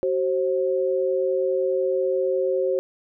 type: tone pair together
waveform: sine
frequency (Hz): 377.6 / 532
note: F#4 / C5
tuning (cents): +35 / +29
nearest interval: tritone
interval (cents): 594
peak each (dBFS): -23 / -22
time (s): 0.03-2.79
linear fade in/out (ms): 0
effects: none